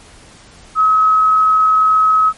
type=tone; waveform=sine; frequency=1279 Hz; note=D#6; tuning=47 cents sharp; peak=-8 dBFS; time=0.75-2.33 s; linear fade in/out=50 ms; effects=pink hiss -42 dBFS RMS until 2.37 s + MP3 48 kbps